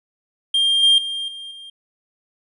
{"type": "tone with level steps", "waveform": "triangle", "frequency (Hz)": 3200, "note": "G7", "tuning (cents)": 35, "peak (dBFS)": [-13, -9, -22, -30, -34], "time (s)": [0.54, 1.7], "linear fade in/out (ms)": 5, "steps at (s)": [0.83, 0.98, 1.28, 1.51], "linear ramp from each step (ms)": 2, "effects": ["resampled to 24000 Hz"]}